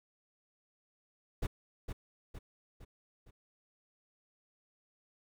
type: noise with echo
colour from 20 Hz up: brown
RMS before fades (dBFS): -33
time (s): 1.42-1.47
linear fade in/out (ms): 10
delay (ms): 460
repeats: 4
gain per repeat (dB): -6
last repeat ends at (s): 3.31
effects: none